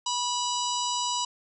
harmonic tone with a mistuned harmonic, 980 Hz, B5, 14 cents flat, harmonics 1 / 3 / 4 / 5 / 6 / 7 / 8, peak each -29 / -34 / -35 / -36 / -37 / -37 / -38 dBFS, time 0.06-1.25 s, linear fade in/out 5 ms, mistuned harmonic 7, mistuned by +62 cents, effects none

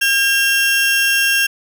35% pulse tone pair together, 1612.3 / 2736 Hz, G6 / F7, +48 / -36 cents, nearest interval major sixth, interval 916 cents, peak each -14 dBFS, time 0.01-1.47 s, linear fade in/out 10 ms, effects none

